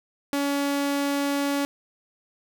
sawtooth tone, 282.5 Hz, C#4, 33 cents sharp, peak -19 dBFS, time 0.33-1.65 s, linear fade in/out 0 ms, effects none

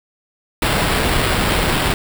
pink noise with sample-and-hold, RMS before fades -17 dBFS, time 0.62-1.94 s, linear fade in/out 2 ms, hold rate 6300 Hz, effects none

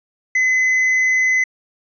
triangle tone with tanh clipping, 2030 Hz, B6, 47 cents sharp, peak -14 dBFS, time 0.35-1.44 s, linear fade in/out 5 ms, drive 8 dB, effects resampled to 16000 Hz

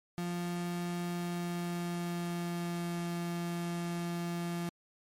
35% pulse tone with pitch glide, 174.61 to 172.01 Hz, F3 to F3, 0 to -26 cents, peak -32 dBFS, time 0.18-4.69 s, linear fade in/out 0 ms, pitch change -26 cents, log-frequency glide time 1.03-3.06 s, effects MP3 64 kbps

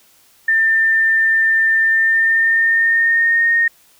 sine tone with pitch glide, 1794 to 1848.7 Hz, A6 to A#6, +33 to -15 cents, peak -11 dBFS, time 0.48-3.68 s, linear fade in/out 5 ms, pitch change +52 cents, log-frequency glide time 1.83-3.5 s, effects white hiss -52 dBFS RMS until 3.99 s

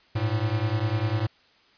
square beating tone pair, 103.83 / 113.83 Hz, G#2 / A#2, 0 / -41 cents, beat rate 10 Hz, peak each -27 dBFS, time 0.15-1.27 s, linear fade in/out 10 ms, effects white hiss -59 dBFS RMS until 1.77 s + resampled to 11025 Hz

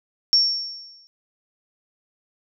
sine tone with exponential decay, 5480 Hz, F8, 34 cents flat, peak -11 dBFS, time 0.33-1.07 s, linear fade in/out 0 ms, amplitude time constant 160 ms, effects none

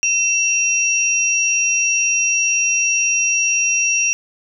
sine tone pair together, 2699 / 5719 Hz, E7 / F8, +40 / +40 cents, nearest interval octave + minor second, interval 1300 cents, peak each -17 dBFS, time 0.03-4.13 s, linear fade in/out 0 ms, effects none

